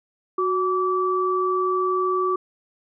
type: tone pair together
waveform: sine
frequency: 368.8 / 1156 Hz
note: F#4 / D6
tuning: -6 / -28 cents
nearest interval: octave + minor sixth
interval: 1978 cents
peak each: -22 dBFS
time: 0.38-2.36 s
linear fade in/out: 5 ms
effects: none